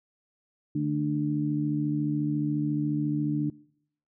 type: harmonic tone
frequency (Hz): 74.2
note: D2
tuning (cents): +18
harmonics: 2 / 3 / 4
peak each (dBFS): -29 / -35 / -27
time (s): 0.75-3.5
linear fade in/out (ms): 5
effects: noise-tail reverb RT60 0.7 s tail -23 dB re dry